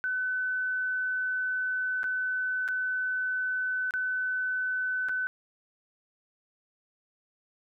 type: tone with dropouts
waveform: sine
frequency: 1509 Hz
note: F#6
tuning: 34 cents sharp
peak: -27 dBFS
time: 0.04-5.27 s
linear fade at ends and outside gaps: 0 ms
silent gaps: 2.032-2.041 / 2.679-2.686 / 3.908-3.938 / 5.086-5.093 s
effects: none